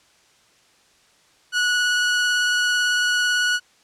sawtooth tone with vibrato, 1466 Hz, F#6, 16 cents flat, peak -14 dBFS, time 1.52-3.6 s, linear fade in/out 50 ms, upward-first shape sine, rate 18 Hz, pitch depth 10 cents each way, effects white hiss -57 dBFS RMS until 3.83 s + low-pass 7000 Hz 12 dB/octave

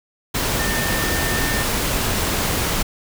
sine tone in noise, 1800 Hz, A6, 39 cents sharp, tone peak -26 dBFS, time 0.59-1.64 s, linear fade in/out 10 ms, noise pink, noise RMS -21 dBFS, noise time 0.34-2.83 s, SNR -8 dB, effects none

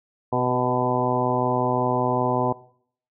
harmonic tone with a mistuned harmonic, 125.3 Hz, B2, 25 cents sharp, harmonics 1 / 2 / 3 / 4 / 5 / 6 / 7 / 8, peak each -28 / -28 / -28 / -28 / -28 / -28 / -28 / -28 dBFS, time 0.32-2.53 s, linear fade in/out 10 ms, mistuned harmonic 4, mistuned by -22 cents, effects noise-tail reverb RT60 0.6 s tail -20 dB re dry

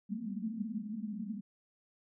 pink band-pass noise, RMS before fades -39 dBFS, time 0.09-1.41 s, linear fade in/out 10 ms, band 200 to 230 Hz, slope 96 dB/octave, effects none

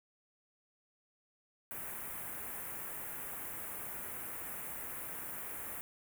white band-stop noise, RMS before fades -43 dBFS, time 1.71-5.81 s, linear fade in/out 0 ms, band 2200 to 10000 Hz, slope 24 dB/octave, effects none

